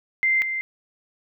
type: tone pair in turn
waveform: sine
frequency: 2086 / 2086 Hz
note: C7 / C7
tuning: -6 / -6 cents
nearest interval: unison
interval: 0 cents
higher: neither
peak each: -17 / -24 dBFS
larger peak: first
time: 0.23-0.42 / 0.42-0.61 s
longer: neither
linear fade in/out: 0 ms
effects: none